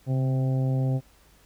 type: harmonic tone with a mistuned harmonic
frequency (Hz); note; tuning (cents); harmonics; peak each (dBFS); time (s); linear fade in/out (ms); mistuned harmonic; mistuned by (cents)
130.81; C3; 0; 1 / 2 / 3 / 4 / 5 / 6; -22 / -32 / -40 / -37 / -42 / -44; 0.06-1.01; 50; 1; +25
effects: added 50 Hz sine -59 dBFS peak until 1.45 s + pink hiss -59 dBFS RMS until 1.45 s